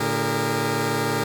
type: tone cluster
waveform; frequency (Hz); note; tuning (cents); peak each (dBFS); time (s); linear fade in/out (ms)
15% pulse; 112.8 / 145.9 / 404.9 / 464.9; A2 / D3 / G#4 / A#4; +44 / -11 / -44 / -5; -21; 0-1.24; 5
effects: none